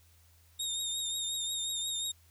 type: tone with vibrato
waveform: 25% pulse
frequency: 3699 Hz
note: A#7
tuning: 14 cents flat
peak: -28 dBFS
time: 0.59-2.12 s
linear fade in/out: 10 ms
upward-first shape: triangle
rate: 5.6 Hz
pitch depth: 47 cents each way
effects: added 83 Hz sine -61 dBFS peak until 2.3 s + white hiss -66 dBFS RMS until 2.3 s